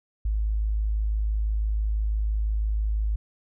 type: tone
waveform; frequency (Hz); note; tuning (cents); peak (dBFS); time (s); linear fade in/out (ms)
sine; 53; G#1; +36; -22; 0.25-3.16; 5
effects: none